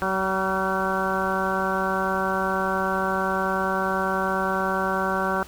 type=harmonic tone with a mistuned harmonic; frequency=190 Hz; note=F#3; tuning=46 cents sharp; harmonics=1 / 2 / 3 / 4 / 5 / 6 / 7 / 8; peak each=-30 / -30 / -30 / -30 / -30 / -30 / -30 / -30 dBFS; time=0.02-5.43 s; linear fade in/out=0 ms; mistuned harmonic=7; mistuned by=+53 cents; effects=added 60 Hz sine -46 dBFS peak until 5.47 s + pink hiss -45 dBFS RMS until 5.47 s